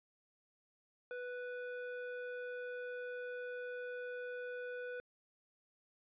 square tone with band-pass filter, 493.9 Hz, B4, in tune, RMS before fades -44 dBFS, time 1.11-5 s, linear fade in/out 0 ms, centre 990 Hz, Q 6.6, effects resampled to 8000 Hz

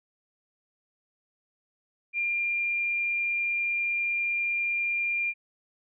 sine tone, 2395 Hz, D7, 33 cents sharp, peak -25 dBFS, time 2.13-5.34 s, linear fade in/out 50 ms, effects none

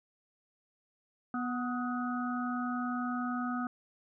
harmonic tone with a mistuned harmonic, 245.7 Hz, B3, 9 cents flat, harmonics 1 / 3 / 5 / 6, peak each -33 / -41 / -38 / -43 dBFS, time 1.34-3.67 s, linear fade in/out 2 ms, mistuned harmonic 5, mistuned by +39 cents, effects none

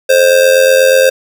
square tone with amplitude modulation, 526 Hz, C5, 9 cents sharp, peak -3 dBFS, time 0.09-1.1 s, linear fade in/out 10 ms, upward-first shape sine, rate 88.3 Hz, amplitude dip 65%, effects none

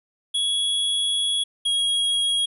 square tone pair in turn, 3350 / 3298 Hz, G#7 / G#7, +14 / -13 cents, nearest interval unison, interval 27 cents, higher first, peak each -21 / -20 dBFS, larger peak second, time 0.34-1.44 / 1.65-2.46 s, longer first, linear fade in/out 10 ms, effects resampled to 32000 Hz

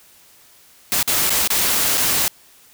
white noise with dropouts, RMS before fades -18 dBFS, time 0.92-2.28 s, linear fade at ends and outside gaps 0 ms, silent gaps 1.028-1.077 / 1.295-1.304 / 1.475-1.503 / 1.974-1.978 s, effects white hiss -50 dBFS RMS until 2.73 s

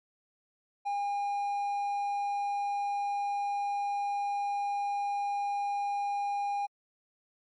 triangle tone, 810 Hz, G#5, 43 cents flat, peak -27 dBFS, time 0.85-6.67 s, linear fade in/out 20 ms, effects MP3 48 kbps

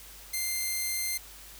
5% pulse tone, 2093 Hz, C7, in tune, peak -19 dBFS, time 0.33-1.18 s, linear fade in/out 10 ms, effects added 50 Hz sine -53 dBFS peak until 1.59 s + white hiss -49 dBFS RMS until 1.59 s

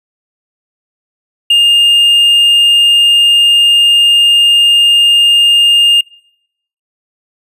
triangle tone with hard clipping, 2820 Hz, F7, 16 cents sharp, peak -5 dBFS, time 1.5-6.01 s, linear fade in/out 5 ms, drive 5 dB, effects noise-tail reverb RT60 0.8 s tail -26 dB re dry + resampled to 32000 Hz

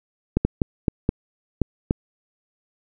clicks, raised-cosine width 3 ms, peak -5 dBFS, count 7, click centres 0.37 / 0.45 / 0.618 / 0.882 / 1.091 / 1.617 / 1.909 s, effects none

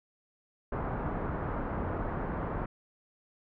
pink low-pass noise, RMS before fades -34 dBFS, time 0.72-2.66 s, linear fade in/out 5 ms, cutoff 1400 Hz, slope 24 dB/octave, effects none

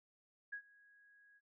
sine tone with ADSR envelope, 1656 Hz, G#6, 5 cents flat, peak -40 dBFS, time 0.52-1.41 s, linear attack 13 ms, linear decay 81 ms, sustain -24 dB, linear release 44 ms, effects none

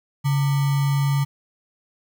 sine tone with sample-and-hold, 140 Hz, C#3, 18 cents sharp, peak -17 dBFS, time 0.24-1.25 s, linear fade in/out 20 ms, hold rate 1050 Hz, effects none

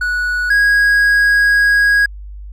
triangle tone pair in turn, 1470 / 1650 Hz, F#6 / G#6, -12 / -12 cents, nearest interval major second, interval 200 cents, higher second, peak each -13 / -7 dBFS, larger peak second, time 0.01-0.5 / 0.5-2.06 s, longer second, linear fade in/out 5 ms, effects added 50 Hz sine -28 dBFS peak until 2.52 s

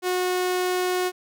sawtooth tone, 364.2 Hz, F#4, 27 cents flat, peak -18 dBFS, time 0.02-1.12 s, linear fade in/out 50 ms, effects none

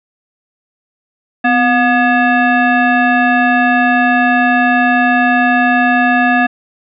sine tone with frequency modulation, 720 Hz, F#5, 47 cents flat, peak -8 dBFS, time 1.44-6.47 s, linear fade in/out 10 ms, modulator 971 Hz, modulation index 1.4, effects none

